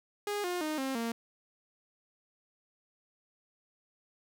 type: tone with pitch steps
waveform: sawtooth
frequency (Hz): 411.5 / 356.2 / 308.3 / 266.8 / 230.9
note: G#4 / F4 / D#4 / C4 / A#3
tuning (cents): -16 / +34 / -16 / +34 / -16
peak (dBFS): -28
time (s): 0.27-1.12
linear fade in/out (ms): 2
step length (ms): 170
effects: none